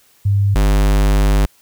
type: tone pair in turn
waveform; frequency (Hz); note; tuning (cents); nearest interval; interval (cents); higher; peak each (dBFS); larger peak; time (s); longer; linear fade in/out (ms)
sine / square; 100 / 50; G2 / G1; +35 / +35; octave; 1200; first; -11; neither; 0.25-0.55 / 0.55-1.46; second; 10
effects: white hiss -53 dBFS RMS until 1.61 s